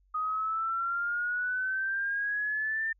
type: exponential sweep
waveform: sine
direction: up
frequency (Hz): 1244.5 to 1802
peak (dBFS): -28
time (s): 0.14-2.93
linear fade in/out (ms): 10
effects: added 47 Hz sine -63 dBFS peak until 2.99 s